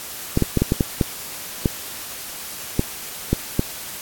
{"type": "clicks", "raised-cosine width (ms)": 3, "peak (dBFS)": -3, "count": 11, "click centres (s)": [0.374, 0.423, 0.573, 0.62, 0.721, 0.808, 1.012, 1.658, 2.794, 3.33, 3.594], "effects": ["white hiss -33 dBFS RMS until 4.01 s", "AAC 64 kbps"]}